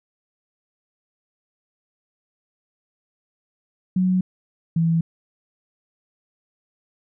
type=tone pair in turn; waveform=sine; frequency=184.6 / 165.03 Hz; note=F#3 / E3; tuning=-4 / +2 cents; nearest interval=major second; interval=194 cents; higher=first; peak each=-16 dBFS; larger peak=neither; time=3.96-4.21 / 4.76-5.01 s; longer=neither; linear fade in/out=5 ms; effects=none